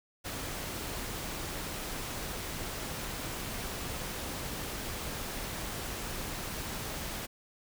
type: noise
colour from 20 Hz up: pink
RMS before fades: -38 dBFS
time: 0.24-7.27 s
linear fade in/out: 20 ms
effects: none